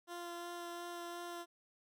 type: tone with vibrato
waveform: 15% pulse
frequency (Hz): 346.2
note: F4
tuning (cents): -15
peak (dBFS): -37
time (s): 0.07-1.46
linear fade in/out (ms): 50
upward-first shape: sine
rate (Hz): 2.8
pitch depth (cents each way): 10
effects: none